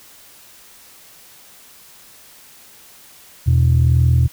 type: tone pair together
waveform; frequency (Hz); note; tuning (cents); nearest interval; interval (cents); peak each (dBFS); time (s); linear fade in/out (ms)
sine; 82.41 / 123.82; E2 / B2; 0 / +5; perfect fifth; 705; -12; 3.46-4.28; 20
effects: tanh soft clip ceiling -6 dBFS + white hiss -45 dBFS RMS until 4.32 s